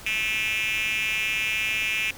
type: tone with high-pass filter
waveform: 5% pulse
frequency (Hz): 217.7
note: A3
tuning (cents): -18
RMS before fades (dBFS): -26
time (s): 0.06-2.11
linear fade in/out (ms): 5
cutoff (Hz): 2500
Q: 7.7
effects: pink hiss -43 dBFS RMS until 2.17 s